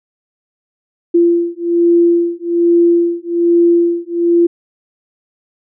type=beating tone pair; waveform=sine; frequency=342 / 343.2 Hz; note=F4 / F4; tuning=-36 / -30 cents; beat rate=1.2 Hz; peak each=-12 dBFS; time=1.14-4.47 s; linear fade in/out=10 ms; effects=none